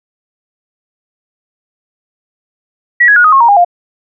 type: tone with pitch steps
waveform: sine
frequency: 1929 / 1669.6 / 1445.1 / 1250.8 / 1082.6 / 937 / 811 / 702 Hz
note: B6 / G#6 / F#6 / D#6 / C#6 / A#5 / G#5 / F5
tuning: -41 / +9 / -41 / +9 / -41 / +9 / -41 / +9 cents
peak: -3 dBFS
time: 3-3.648 s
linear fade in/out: 10 ms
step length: 81 ms
effects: none